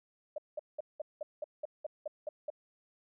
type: tone bursts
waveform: sine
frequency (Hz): 603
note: D5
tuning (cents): +46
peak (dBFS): -34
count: 11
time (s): 0.36-2.502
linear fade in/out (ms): 5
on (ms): 22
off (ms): 190
effects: none